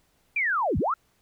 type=linear two-way sweep; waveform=sine; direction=down then up; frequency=2443 to 52 to 1399 Hz; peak=-22 dBFS; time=0.36-0.94 s; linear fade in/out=5 ms; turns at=0.78 s; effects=pink hiss -67 dBFS RMS until 1.21 s